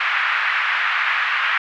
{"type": "band-pass noise", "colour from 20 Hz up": "pink", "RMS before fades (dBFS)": -20, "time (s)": [0, 1.58], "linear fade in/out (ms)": 5, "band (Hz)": [1300, 2400], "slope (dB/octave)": 24, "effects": []}